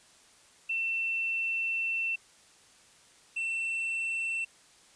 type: tone pair in turn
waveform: sine / triangle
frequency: 2690 / 2690 Hz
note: E7 / E7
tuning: +34 / +34 cents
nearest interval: unison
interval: 0 cents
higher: neither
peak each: -28 dBFS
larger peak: neither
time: 0.69-2.16 / 3.36-4.45 s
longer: first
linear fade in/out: 10 ms
effects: white hiss -59 dBFS RMS until 4.95 s + resampled to 22050 Hz